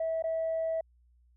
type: tone with dropouts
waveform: sine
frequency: 650 Hz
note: E5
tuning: 24 cents flat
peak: -27 dBFS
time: 0-0.81 s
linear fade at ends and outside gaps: 5 ms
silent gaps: 0.224-0.239 s
effects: tanh soft clip ceiling -25 dBFS + added 60 Hz sine -61 dBFS peak until 1.36 s

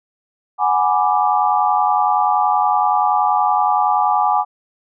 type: chord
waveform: sine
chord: G# half-diminished seventh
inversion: third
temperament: equal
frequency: 740 / 830.6 / 987.8 / 1174.7 Hz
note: F#5 / G#5 / B5 / D6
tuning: 0 / 0 / 0 / 0 cents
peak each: -19 / -16 / -22 / -19 dBFS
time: 0.58-4.45 s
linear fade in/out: 50 ms
effects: none

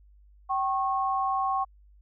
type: tone pair together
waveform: sine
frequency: 772.1 / 1091 Hz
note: G5 / C#6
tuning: -26 / -28 cents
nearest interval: tritone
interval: 598 cents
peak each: -27 dBFS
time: 0.49-1.65 s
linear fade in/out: 20 ms
effects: added 50 Hz sine -53 dBFS peak until 2.01 s

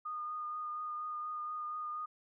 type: tone with vibrato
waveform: sine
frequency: 1225 Hz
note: D#6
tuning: 27 cents flat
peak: -37 dBFS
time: 0.05-2.06 s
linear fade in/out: 10 ms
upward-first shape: triangle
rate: 4.2 Hz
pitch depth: 18 cents each way
effects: none

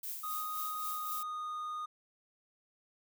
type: noise with tremolo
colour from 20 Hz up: violet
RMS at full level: -40 dBFS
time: 0.03-1.23 s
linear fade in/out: 5 ms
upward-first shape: sine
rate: 3.8 Hz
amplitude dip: 50%
type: tone with pitch glide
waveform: triangle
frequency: 1244.5 to 1230.9 Hz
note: D#6 to D#6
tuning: 0 to -19 cents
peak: -35 dBFS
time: 0.23-1.86 s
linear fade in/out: 10 ms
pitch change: -19 cents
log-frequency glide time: 0.73-1.59 s
effects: none

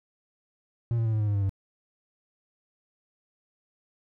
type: tone with pitch steps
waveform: triangle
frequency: 117.3 / 114.22 / 111.23 / 108.31 / 105.47 / 102.71 / 100.01 / 97.39 Hz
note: A#2 / A#2 / A2 / A2 / G#2 / G#2 / G2 / G2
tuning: +11 / -35 / +19 / -27 / +27 / -19 / +35 / -11 cents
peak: -21 dBFS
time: 0.91-1.494 s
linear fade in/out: 0 ms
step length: 73 ms
effects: none

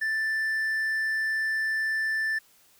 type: tone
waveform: triangle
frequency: 1766 Hz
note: A6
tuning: 6 cents sharp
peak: -23 dBFS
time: 0.01-2.39 s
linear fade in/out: 10 ms
effects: white hiss -60 dBFS RMS until 2.79 s

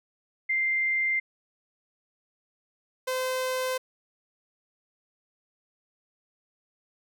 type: tone pair in turn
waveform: sine / sawtooth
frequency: 2093 / 514.6 Hz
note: C7 / C5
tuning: 0 / -29 cents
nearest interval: 2 octaves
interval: 2429 cents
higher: first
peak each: -23 dBFS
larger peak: neither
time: 0.49-1.2 / 3.07-3.78 s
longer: neither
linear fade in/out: 10 ms
effects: none

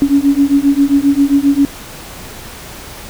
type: beating tone pair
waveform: sine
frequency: 277.2 / 284.7 Hz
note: C#4 / C#4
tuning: 0 / +46 cents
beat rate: 7.5 Hz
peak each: -11 dBFS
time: 0.02-1.65 s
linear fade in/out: 0 ms
effects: pink hiss -31 dBFS RMS until 3.09 s

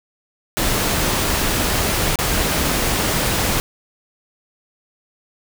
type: noise with dropouts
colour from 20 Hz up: pink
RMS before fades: -19 dBFS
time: 0.57-3.6 s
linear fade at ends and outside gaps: 0 ms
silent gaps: 2.157-2.188 s
effects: none

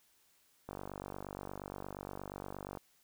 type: click train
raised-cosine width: 1 ms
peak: -28 dBFS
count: 102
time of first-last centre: 0.69-2.772 s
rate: 48.5 Hz
effects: white hiss -70 dBFS RMS until 3.03 s

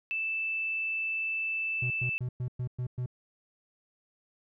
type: tone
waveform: sine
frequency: 2641 Hz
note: E7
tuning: 3 cents sharp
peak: -29 dBFS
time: 0.11-2.18 s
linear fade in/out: 0 ms
type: tone bursts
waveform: triangle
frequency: 124.7 Hz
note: B2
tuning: 17 cents sharp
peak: -28 dBFS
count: 7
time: 1.82-3.061 s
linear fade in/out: 5 ms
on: 83 ms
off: 110 ms
effects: none

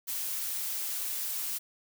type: noise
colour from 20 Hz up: blue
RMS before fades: -34 dBFS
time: 0.07-1.59 s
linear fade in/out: 20 ms
effects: none

